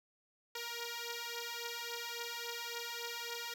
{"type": "beating tone pair", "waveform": "5% pulse", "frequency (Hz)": [468.9, 472.5], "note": ["A#4", "A#4"], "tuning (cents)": [10, 23], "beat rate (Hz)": 3.6, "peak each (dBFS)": [-32, -31], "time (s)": [0.55, 3.54], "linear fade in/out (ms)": 5, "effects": []}